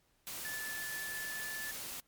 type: tone in noise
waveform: sine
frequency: 1741 Hz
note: A6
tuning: 19 cents flat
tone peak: -40 dBFS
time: 0.45-1.71 s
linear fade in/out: 0 ms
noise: white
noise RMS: -43 dBFS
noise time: 0.27-2 s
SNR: 0 dB
effects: pink hiss -73 dBFS RMS until 2.07 s + MP3 96 kbps